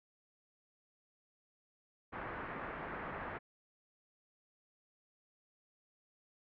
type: low-pass noise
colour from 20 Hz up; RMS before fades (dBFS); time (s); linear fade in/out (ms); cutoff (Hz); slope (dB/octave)
white; -43; 2.12-3.39; 20; 1800; 24
effects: low-pass 3000 Hz 12 dB/octave + MP3 96 kbps